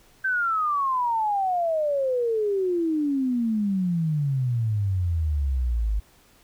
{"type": "exponential sweep", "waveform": "sine", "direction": "down", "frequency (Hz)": [1568, 50.1], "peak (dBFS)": -21, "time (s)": [0.24, 6], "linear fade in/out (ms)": 10, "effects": ["pink hiss -57 dBFS RMS until 6.43 s"]}